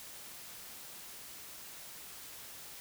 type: silence
effects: white hiss -49 dBFS RMS until 2.8 s